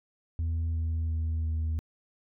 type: tone with pitch steps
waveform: sine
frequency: 82 / 81.2 / 80.41 / 79.62 Hz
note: E2 / E2 / E2 / D#2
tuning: -9 / -26 / -42 / +40 cents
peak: -24 dBFS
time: 0.39-1.79 s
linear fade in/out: 0 ms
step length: 350 ms
effects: tanh soft clip ceiling -26 dBFS